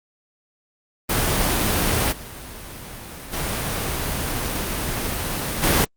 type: noise with level steps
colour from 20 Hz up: pink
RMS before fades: -20 / -36 / -25 / -17 dBFS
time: 1.09-5.85 s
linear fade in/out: 10 ms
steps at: 2.11 / 3.32 / 5.62 s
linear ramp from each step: 20 ms
effects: Opus 32 kbps